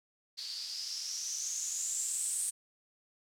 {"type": "noise with low-pass filter sweep", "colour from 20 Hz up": "violet", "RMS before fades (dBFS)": -37, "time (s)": [0.37, 2.51], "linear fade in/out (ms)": 20, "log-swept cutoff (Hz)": [4400, 8800], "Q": 8.2, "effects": []}